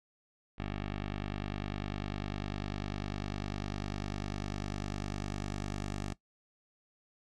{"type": "tone with low-pass filter sweep", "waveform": "10% pulse", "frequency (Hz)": 49.99, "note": "G1", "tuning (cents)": 35, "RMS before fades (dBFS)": -38, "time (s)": [0.58, 6.14], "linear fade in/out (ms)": 10, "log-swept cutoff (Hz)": [3000, 7300], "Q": 1.4, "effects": ["noise-tail reverb RT60 0.1 s tail -18 dB re dry"]}